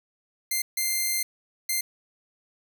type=tone bursts at uneven times; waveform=5% pulse; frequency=2093 Hz; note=C7; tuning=in tune; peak=-14 dBFS; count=3; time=0.51-0.62 / 0.77-1.23 / 1.69-1.81 s; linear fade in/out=5 ms; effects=none